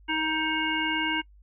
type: harmonic tone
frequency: 314.1 Hz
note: D#4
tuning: 16 cents sharp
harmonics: 1 / 3 / 5 / 7 / 9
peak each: -31 / -31 / -31 / -31 / -31 dBFS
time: 0.08-1.22 s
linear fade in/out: 20 ms
effects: noise-tail reverb RT60 0.1 s tail -25 dB re dry + added 50 Hz sine -51 dBFS peak until 1.42 s